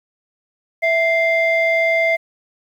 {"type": "tone pair together", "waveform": "sine", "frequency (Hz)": [659.3, 2093], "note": ["E5", "C7"], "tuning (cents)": [0, 0], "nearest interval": "octave + minor sixth", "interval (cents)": 2000, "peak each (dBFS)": -15, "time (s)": [0.82, 2.17], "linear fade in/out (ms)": 20, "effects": ["tanh soft clip ceiling -9 dBFS", "8-bit"]}